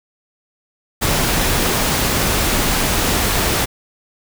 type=noise; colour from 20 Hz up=pink; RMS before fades=-17 dBFS; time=1.01-3.66 s; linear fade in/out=20 ms; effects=none